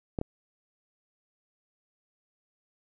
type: clicks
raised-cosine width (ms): 2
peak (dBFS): -17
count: 2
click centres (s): 0.188 / 0.214
effects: none